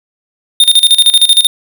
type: tone with tremolo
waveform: square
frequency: 3641 Hz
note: A#7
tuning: 41 cents flat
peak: -3 dBFS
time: 0.6-1.47 s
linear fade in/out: 2 ms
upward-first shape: square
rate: 13 Hz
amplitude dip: 80%
effects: none